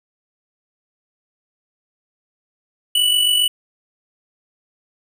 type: tone with amplitude modulation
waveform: square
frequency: 2960 Hz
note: F#7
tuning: in tune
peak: -12 dBFS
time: 2.95-3.48 s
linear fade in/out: 5 ms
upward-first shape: sine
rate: 47.4 Hz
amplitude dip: 50%
effects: none